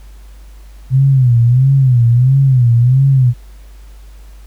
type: tone with vibrato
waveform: sine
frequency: 126.8 Hz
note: B2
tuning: 46 cents sharp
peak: -6 dBFS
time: 0.9-3.34 s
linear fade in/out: 50 ms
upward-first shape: sine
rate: 1.5 Hz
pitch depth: 140 cents each way
effects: added 50 Hz sine -33 dBFS peak until 4.46 s + pink hiss -49 dBFS RMS until 4.46 s